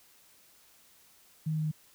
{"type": "tone with pitch steps", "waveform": "sine", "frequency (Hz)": [156.9, 156, 155.1, 154.2], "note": ["D#3", "D#3", "D#3", "D#3"], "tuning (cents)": [15, 5, -5, -15], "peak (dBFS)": -28, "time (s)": [1.46, 1.716], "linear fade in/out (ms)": 10, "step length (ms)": 64, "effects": ["white hiss -61 dBFS RMS until 1.94 s"]}